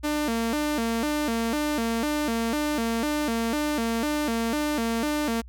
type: tone with vibrato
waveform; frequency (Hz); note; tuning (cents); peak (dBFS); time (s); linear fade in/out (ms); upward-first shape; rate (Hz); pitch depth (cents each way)
sawtooth; 261.6; C4; 0; -20; 0.03-5.42; 20; square; 2; 230
effects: added 60 Hz sine -41 dBFS peak until 5.48 s